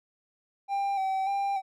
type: tone with vibrato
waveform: triangle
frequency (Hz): 781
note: G5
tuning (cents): -7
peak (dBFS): -24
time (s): 0.68-1.62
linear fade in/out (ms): 50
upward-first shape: square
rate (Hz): 1.7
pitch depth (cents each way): 30
effects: none